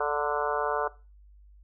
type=harmonic tone with a mistuned harmonic; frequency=146.83 Hz; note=D3; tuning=in tune; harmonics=3 / 4 / 5 / 6 / 7 / 8 / 9 / 10; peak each=-31 / -32 / -33 / -34 / -34 / -35 / -36 / -36 dBFS; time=0-0.88 s; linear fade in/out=5 ms; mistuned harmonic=6; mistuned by=+33 cents; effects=noise-tail reverb RT60 0.3 s tail -18 dB re dry + added 50 Hz sine -51 dBFS peak until 1.63 s